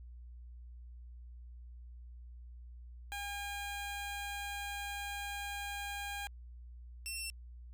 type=tone pair in turn; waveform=15% pulse; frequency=809 / 2702 Hz; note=G#5 / E7; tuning=-46 / +42 cents; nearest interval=octave + major sixth; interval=2088 cents; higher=second; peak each=-33 / -32 dBFS; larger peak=second; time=3.12-6.27 / 7.06-7.3 s; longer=first; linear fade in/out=0 ms; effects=added 60 Hz sine -48 dBFS peak until 7.73 s